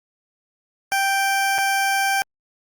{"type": "tone with dropouts", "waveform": "20% pulse", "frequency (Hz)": 784, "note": "G5", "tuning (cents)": 0, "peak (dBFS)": -13, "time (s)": [0.92, 2.22], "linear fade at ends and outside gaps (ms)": 0, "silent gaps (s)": [1.581, 1.585], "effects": ["Opus 48 kbps"]}